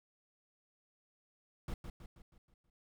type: noise with echo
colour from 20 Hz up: brown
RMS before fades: -39 dBFS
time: 1.68-1.74 s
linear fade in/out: 2 ms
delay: 160 ms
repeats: 6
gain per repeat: -6 dB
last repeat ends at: 2.7 s
effects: none